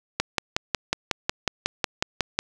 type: click train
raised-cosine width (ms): 0.2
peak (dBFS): -4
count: 13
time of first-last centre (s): 0.2-2.39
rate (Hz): 5.48
effects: none